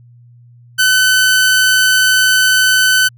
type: tone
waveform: sawtooth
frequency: 1514 Hz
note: F#6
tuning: 39 cents sharp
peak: -5 dBFS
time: 0.78-3.09 s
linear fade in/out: 20 ms
effects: added 120 Hz sine -40 dBFS peak until 3.17 s